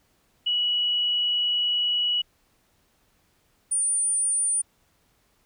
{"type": "tone pair in turn", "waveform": "sine", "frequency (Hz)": [2930, 9302], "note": ["F#7", "D9"], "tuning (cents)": [-18, -18], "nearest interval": "octave + minor sixth", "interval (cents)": 2000, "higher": "second", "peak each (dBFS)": -21, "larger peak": "neither", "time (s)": [[0.46, 2.22], [3.71, 4.62]], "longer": "first", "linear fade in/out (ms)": 10, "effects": ["pink hiss -66 dBFS RMS until 5.45 s"]}